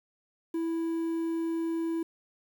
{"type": "tone with quantisation", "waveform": "triangle", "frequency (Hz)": 330, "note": "E4", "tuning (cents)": 2, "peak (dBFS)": -26, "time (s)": [0.54, 2.03], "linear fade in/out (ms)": 5, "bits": 9, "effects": []}